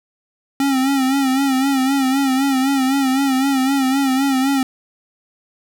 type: tone with vibrato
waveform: square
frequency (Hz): 268.6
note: C4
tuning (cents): +46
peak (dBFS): -15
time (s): 0.6-4.63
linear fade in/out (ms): 2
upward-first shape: sine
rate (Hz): 3.9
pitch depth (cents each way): 65
effects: 8-bit